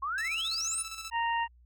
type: exponential sweep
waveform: sine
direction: up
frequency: 1046.5 to 10080 Hz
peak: -30 dBFS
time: 0.02-0.83 s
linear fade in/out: 10 ms
type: tone with tremolo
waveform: 10% pulse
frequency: 1319 Hz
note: E6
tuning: 1 cent sharp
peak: -29 dBFS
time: 0.18-1.1 s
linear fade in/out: 2 ms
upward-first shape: square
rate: 15 Hz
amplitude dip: 50%
type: harmonic tone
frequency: 929 Hz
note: A#5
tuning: 6 cents flat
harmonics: 1 / 2 / 3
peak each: -28 / -34 / -38 dBFS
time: 1.11-1.48 s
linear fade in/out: 50 ms
effects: added 60 Hz sine -56 dBFS peak until 1.65 s